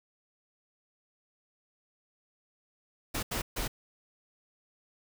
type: noise bursts at uneven times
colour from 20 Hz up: pink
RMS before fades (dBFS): -33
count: 3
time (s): 3.14-3.23 / 3.31-3.42 / 3.56-3.68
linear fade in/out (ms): 10
effects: none